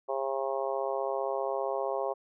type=harmonic tone; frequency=135.2 Hz; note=C#3; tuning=43 cents flat; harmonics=3 / 4 / 5 / 6 / 7 / 8; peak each=-35 / -33 / -35 / -38 / -40 / -40 dBFS; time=0.08-2.14 s; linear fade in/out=20 ms; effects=none